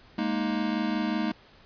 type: chord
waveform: square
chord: Ab suspended second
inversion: none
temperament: equal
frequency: 207.7 / 233.1 / 311.1 Hz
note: Ab3 / Bb3 / Eb4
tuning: 0 / 0 / 0 cents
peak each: -31 dBFS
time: 0.18-1.32 s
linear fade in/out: 5 ms
effects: pink hiss -55 dBFS RMS until 1.65 s + resampled to 11025 Hz